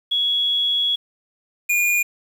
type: tone pair in turn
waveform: sine / square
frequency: 3352 / 2429 Hz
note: G#7 / D#7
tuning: +15 / -42 cents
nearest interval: tritone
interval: 557 cents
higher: first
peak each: -17 dBFS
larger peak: neither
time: 0.11-0.96 / 1.69-2.03 s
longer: first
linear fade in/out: 10 ms
effects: 8-bit